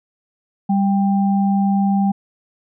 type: tone pair together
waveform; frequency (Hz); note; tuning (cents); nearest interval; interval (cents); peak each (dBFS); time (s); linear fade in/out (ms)
sine; 197.75 / 791; G3 / G5; +15 / +15; 2 octaves; 2400; -14 / -22; 0.69-2.12; 10
effects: none

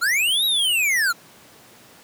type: linear two-way sweep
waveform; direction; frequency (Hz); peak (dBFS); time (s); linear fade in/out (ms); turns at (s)
square; up then down; 1318.5 to 3892 to 1318.5; -18; 0.01-1.13; 20; 0.45
effects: pink hiss -48 dBFS RMS until 2.03 s + high-pass 150 Hz 12 dB/octave

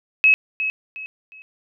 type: tone with echo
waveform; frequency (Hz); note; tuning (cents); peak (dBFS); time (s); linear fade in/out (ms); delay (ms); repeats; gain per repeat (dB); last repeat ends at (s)
sine; 2571; E7; -44; -10; 0.24-0.34; 0; 360; 3; -10; 1.42
effects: none

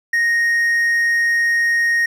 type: tone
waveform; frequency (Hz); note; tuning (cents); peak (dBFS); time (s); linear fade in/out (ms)
triangle; 1864.7; A#6; 0; -12; 0.13-2.06; 5
effects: none

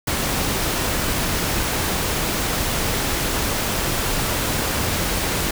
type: noise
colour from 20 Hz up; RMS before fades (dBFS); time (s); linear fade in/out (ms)
pink; -22; 0.07-5.51; 5
effects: none

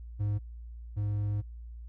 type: tone pair in turn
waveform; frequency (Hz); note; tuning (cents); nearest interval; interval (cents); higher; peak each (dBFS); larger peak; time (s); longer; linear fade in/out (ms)
triangle; 103.3 / 103.3; G#2 / G#2; -9 / -9; unison; 0; neither; -25 / -26; first; 0.19-0.39 / 0.96-1.42; second; 20
effects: added 58 Hz sine -41 dBFS peak until 1.88 s

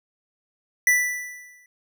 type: tone with exponential decay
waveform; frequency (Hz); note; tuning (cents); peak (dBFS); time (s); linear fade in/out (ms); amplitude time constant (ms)
square; 1975.5; B6; 0; -14; 0.87-1.66; 2; 170
effects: none

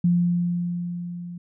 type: tone with level ramp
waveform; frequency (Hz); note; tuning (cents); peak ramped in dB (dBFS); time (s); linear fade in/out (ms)
sine; 174.61; F3; 0; -15 to -33; 0.04-1.38; 5
effects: none

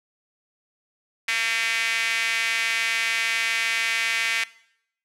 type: tone with high-pass filter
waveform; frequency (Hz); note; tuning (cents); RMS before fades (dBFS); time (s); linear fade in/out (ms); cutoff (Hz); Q
sawtooth; 227.1; A#3; -45; -24; 1.28-4.44; 5; 2100; 3.5
effects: noise-tail reverb RT60 0.7 s tail -19 dB re dry + low-pass 10000 Hz 12 dB/octave

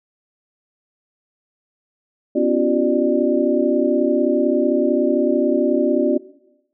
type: tone cluster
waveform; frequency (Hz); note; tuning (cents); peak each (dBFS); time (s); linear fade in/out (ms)
sine; 251.6 / 282.8 / 342.3 / 378.2 / 594; B3 / C#4 / F4 / F#4 / D5; +32 / +35 / -35 / +38 / +20; -21; 2.35-6.18; 10
effects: noise-tail reverb RT60 0.9 s tail -19 dB re dry

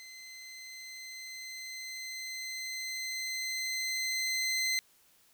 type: tone with level ramp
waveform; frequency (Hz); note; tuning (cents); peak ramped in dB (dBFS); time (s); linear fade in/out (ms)
20% pulse; 2059; C7; -28; -42 to -23; 0-4.79; 0
effects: white hiss -65 dBFS RMS until 5.33 s

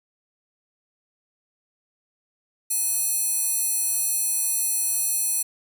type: tone with high-pass filter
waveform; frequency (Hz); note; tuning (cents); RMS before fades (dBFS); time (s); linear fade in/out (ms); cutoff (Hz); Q
square; 847; G#5; +34; -24; 2.7-5.43; 10; 9700; 1.7
effects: none

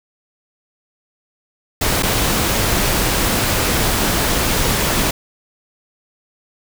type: noise with dropouts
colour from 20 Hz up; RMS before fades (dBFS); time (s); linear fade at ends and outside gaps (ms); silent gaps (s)
pink; -17; 1.81-5.11; 5; 2.025-2.031
effects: none

